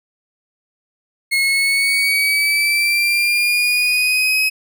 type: exponential sweep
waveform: 35% pulse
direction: up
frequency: 2164 to 2551 Hz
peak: -12 dBFS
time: 1.31-4.5 s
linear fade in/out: 20 ms
effects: none